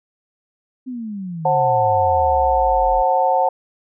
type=exponential sweep; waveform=sine; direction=down; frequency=262.6 to 38.89 Hz; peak=-25 dBFS; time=0.86-3.03 s; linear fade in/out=20 ms
type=chord; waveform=sine; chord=F# diminished; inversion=second; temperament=just; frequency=532.8 / 740 / 888 Hz; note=C5 / F#5 / A5; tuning=+31 / 0 / +16 cents; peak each=-19 / -17 / -18 dBFS; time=1.45-3.49 s; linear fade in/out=5 ms
effects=none